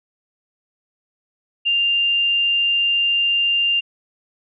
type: tone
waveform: sine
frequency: 2794 Hz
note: F7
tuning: in tune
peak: -15 dBFS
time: 1.65-3.81 s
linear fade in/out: 20 ms
effects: none